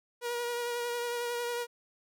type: tone with vibrato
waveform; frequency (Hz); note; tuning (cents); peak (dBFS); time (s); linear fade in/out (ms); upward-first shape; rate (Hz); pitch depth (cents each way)
sawtooth; 478.8; A#4; +46; -28; 0.21-1.67; 50; triangle; 11; 23
effects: none